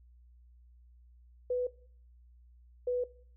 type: tone pair in turn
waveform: sine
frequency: 496.5 / 494.3 Hz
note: B4 / B4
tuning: +9 / +1 cents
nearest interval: unison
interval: 8 cents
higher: first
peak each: -28 dBFS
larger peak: neither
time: 1.5-1.67 / 2.87-3.04 s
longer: neither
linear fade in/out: 5 ms
effects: noise-tail reverb RT60 0.5 s tail -19 dB re dry + added 60 Hz sine -56 dBFS peak until 3.36 s